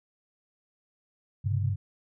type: tone cluster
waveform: sine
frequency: 99.2 / 128 / 136.9 Hz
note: G2 / C3 / C#3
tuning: +21 / -38 / -21 cents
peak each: -26 / -32 / -32 dBFS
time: 1.44-1.76 s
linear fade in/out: 20 ms
effects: none